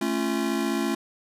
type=chord; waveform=square; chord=A augmented; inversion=none; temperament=just; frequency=220 / 275 / 343.8 Hz; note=A3 / C#4 / E#4; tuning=0 / -14 / -27 cents; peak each=-29 / -29 / -29 dBFS; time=0.01-0.95 s; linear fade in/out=5 ms; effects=resampled to 32000 Hz